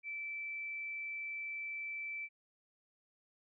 sine tone, 2324 Hz, D7, 19 cents flat, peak -39 dBFS, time 0.03-2.29 s, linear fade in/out 50 ms, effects none

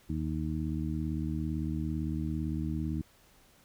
harmonic tone, 77.78 Hz, D#2, in tune, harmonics 1 / 2 / 3 / 4, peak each -35 / -35 / -37 / -37 dBFS, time 0.09-3.02 s, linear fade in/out 10 ms, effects pink hiss -62 dBFS RMS until 3.64 s

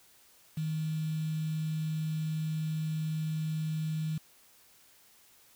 sine tone with quantisation, 157.1 Hz, D#3, 17 cents sharp, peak -30 dBFS, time 0.57-4.18 s, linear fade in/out 5 ms, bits 8, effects white hiss -61 dBFS RMS until 5.55 s

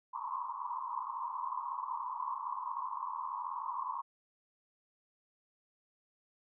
pink band-pass noise, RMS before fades -39 dBFS, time 0.13-4.02 s, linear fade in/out 20 ms, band 940 to 1100 Hz, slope 96 dB/octave, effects none

